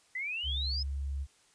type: exponential sweep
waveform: sine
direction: up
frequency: 1975.5 to 5200 Hz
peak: -33 dBFS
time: 0.15-0.83 s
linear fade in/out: 5 ms
type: tone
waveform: sine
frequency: 69.3 Hz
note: C#2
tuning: in tune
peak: -32 dBFS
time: 0.43-1.27 s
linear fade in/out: 50 ms
effects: white hiss -65 dBFS RMS until 1.54 s + resampled to 22050 Hz